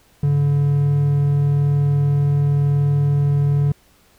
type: tone pair together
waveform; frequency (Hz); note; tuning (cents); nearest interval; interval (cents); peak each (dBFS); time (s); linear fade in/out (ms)
triangle; 102.4 / 143.41; G#2 / D3; -24 / -41; tritone; 583; -24 / -12; 0.23-3.72; 5
effects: pink hiss -55 dBFS RMS until 4.18 s